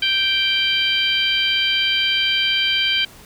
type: harmonic tone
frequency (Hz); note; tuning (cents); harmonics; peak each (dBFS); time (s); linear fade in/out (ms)
783; G5; -2; 2 / 3 / 4 / 5 / 6; -26 / -22 / -18 / -29 / -28; 0.02-3.05; 5
effects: pink hiss -44 dBFS RMS until 3.25 s